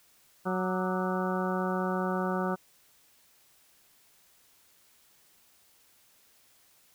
harmonic tone with a mistuned harmonic, 185 Hz, F#3, in tune, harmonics 1 / 2 / 3 / 4 / 5 / 6 / 7 / 8, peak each -31 / -34 / -36 / -37 / -38 / -39 / -39 / -40 dBFS, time 0.45-2.56 s, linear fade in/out 20 ms, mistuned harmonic 6, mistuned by +100 cents, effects white hiss -63 dBFS RMS until 6.94 s

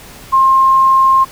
sine tone, 1063 Hz, C6, 27 cents sharp, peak -6 dBFS, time 0.32-1.25 s, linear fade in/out 20 ms, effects pink hiss -36 dBFS RMS until 1.31 s

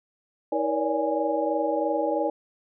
sine tone cluster, 318.8 / 476.9 / 563 / 586 / 827 Hz, D#4 / A#4 / C#5 / D5 / G#5, +42 / +39 / +27 / -4 / -8 cents, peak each -29 dBFS, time 0.52-2.3 s, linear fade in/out 5 ms, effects none

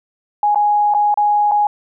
sine tone with dropouts, 830.6 Hz, G#5, in tune, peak -11 dBFS, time 0.43-1.67 s, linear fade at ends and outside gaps 2 ms, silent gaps 0.547-0.557 / 0.939-0.947 / 1.142-1.174 / 1.513-1.518 s, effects none

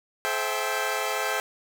15% pulse chord, A minor seventh, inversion none, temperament equal with one note detuned, 428.7 / 523.3 / 659.3 / 784 Hz, A4 / C5 / E5 / G5, -45 / 0 / 0 / 0 cents, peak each -25 dBFS, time 0.25-1.4 s, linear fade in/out 0 ms, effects none

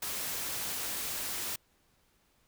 white noise, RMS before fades -36 dBFS, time 0.02-1.56 s, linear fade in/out 5 ms, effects pink hiss -70 dBFS RMS until 2.47 s

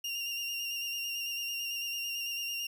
30% pulse tone with vibrato, 2794 Hz, F7, in tune, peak -31 dBFS, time 0.04-2.67 s, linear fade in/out 5 ms, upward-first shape square, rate 9 Hz, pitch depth 20 cents each way, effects 12-bit

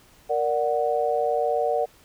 sine chord, Bb augmented, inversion none, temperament equal, 466.2 / 587.3 / 740 Hz, Bb4 / D5 / F#5, 0 / 0 / 0 cents, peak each -25 dBFS, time 0.29-1.86 s, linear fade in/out 20 ms, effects pink hiss -55 dBFS RMS until 2.04 s

